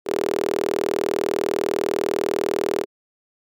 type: tone with high-pass filter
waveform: sawtooth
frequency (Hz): 40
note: D#1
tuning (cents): +49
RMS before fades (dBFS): -23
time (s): 0.05-2.86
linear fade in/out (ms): 50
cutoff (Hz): 400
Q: 5.9
effects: none